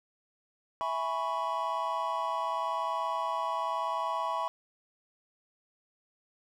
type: chord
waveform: triangle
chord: C# minor seventh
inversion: first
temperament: equal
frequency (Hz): 659.3 / 830.6 / 987.8 / 1108.7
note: E5 / G#5 / B5 / C#6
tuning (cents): 0 / 0 / 0 / 0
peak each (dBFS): -35 / -36 / -31 / -33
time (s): 0.81-4.48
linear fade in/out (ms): 0
effects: none